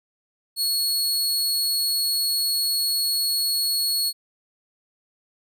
sawtooth tone, 4348 Hz, C#8, 34 cents flat, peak -18 dBFS, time 0.56-4.13 s, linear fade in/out 50 ms, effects none

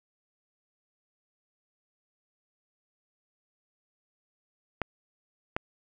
clicks, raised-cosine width 0.5 ms, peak -13 dBFS, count 2, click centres 4.817 / 5.565 s, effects none

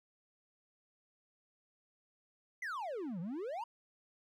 triangle exponential two-way sweep, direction down then up, 2093 to 160 to 988 Hz, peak -36 dBFS, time 2.62-3.64 s, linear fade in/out 5 ms, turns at 3.2 s, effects none

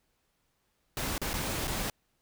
pink noise with dropouts, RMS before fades -33 dBFS, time 0.97-1.9 s, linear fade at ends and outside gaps 1 ms, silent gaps 1.18-1.216 / 1.333-1.339 / 1.673-1.678 s, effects pink hiss -75 dBFS RMS until 2.21 s

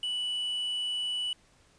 triangle tone with quantisation, 2960 Hz, F#7, in tune, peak -28 dBFS, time 0.03-1.33 s, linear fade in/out 2 ms, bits 9, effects pink hiss -63 dBFS RMS until 1.78 s + resampled to 22050 Hz

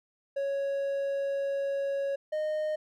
triangle tone pair in turn, 554.4 / 615.1 Hz, C#5 / D#5, 0 / -20 cents, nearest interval major second, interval 180 cents, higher second, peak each -26 dBFS, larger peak neither, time 0.36-2.16 / 2.32-2.76 s, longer first, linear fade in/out 10 ms, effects none

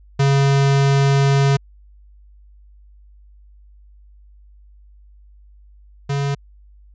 square tone pair in turn, 138.59 / 140.36 Hz, C#3 / C#3, 0 / +22 cents, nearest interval unison, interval 22 cents, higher second, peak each -13 / -19 dBFS, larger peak first, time 0.19-1.57 / 6.09-6.35 s, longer first, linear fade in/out 10 ms, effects added 50 Hz sine -44 dBFS peak until 6.94 s + resampled to 16000 Hz

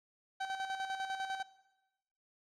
30% pulse tone with tremolo, 770 Hz, G5, 31 cents flat, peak -32 dBFS, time 0.4-1.43 s, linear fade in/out 10 ms, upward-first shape square, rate 10 Hz, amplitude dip 50%, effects noise-tail reverb RT60 1.0 s tail -18 dB re dry + low-pass 5000 Hz 12 dB/octave

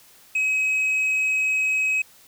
sine tone with tanh clipping, 2546 Hz, D#7, 39 cents sharp, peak -20 dBFS, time 0.35-2.02 s, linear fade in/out 5 ms, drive 3 dB, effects white hiss -52 dBFS RMS until 2.27 s

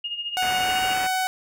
sine tone with tremolo, 2847 Hz, F7, 33 cents sharp, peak -25 dBFS, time 0.04-0.94 s, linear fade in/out 5 ms, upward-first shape sine, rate 14 Hz, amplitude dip 65%
sawtooth tone with pitch glide, 740 to 748.6 Hz, F#5 to F#5, 0 to +20 cents, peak -18 dBFS, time 0.37-1.27 s, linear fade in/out 0 ms, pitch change +20 cents, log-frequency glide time 0.61-0.82 s
white low-pass noise, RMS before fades -33 dBFS, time 0.42-1.07 s, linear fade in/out 5 ms, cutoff 2800 Hz, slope 48 dB/octave
effects none

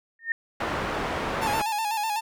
sine tone with exponential growth, 1829 Hz, A#6, 33 cents flat, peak -19 dBFS, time 0.19-0.32 s, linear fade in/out 2 ms, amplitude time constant 28 ms
white low-pass noise, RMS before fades -29 dBFS, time 0.6-1.62 s, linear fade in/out 5 ms, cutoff 1300 Hz, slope 12 dB/octave
45% pulse tone with vibrato, 862 Hz, A5, 36 cents flat, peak -25 dBFS, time 1.41-2.21 s, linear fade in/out 20 ms, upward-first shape square, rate 8 Hz, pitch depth 60 cents each way
effects none

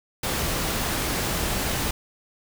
pink noise, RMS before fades -26 dBFS, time 0.23-1.91 s, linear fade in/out 5 ms, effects none

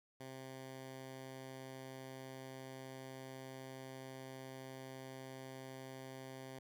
10% pulse tone, 131.9 Hz, C3, 14 cents sharp, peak -40 dBFS, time 0.2-6.59 s, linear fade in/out 5 ms, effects none

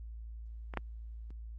clicks, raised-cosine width 0.5 ms, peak -27 / -18 dBFS, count 2, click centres 0.738 / 0.773 s, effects added 56 Hz sine -42 dBFS peak until 1.58 s + Opus 48 kbps

